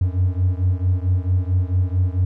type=beating tone pair; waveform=triangle; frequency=89.7 / 94.2 Hz; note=F2 / F#2; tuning=+47 / +32 cents; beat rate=4.5 Hz; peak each=-16 / -18 dBFS; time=0.01-2.25 s; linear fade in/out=5 ms; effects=tanh soft clip ceiling -7 dBFS